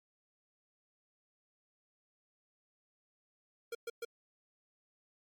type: tone bursts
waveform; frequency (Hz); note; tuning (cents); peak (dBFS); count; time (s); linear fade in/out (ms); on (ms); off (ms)
square; 466.2; A#4; 0; -38; 3; 3.72-4.05; 5; 30; 120
effects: MP3 96 kbps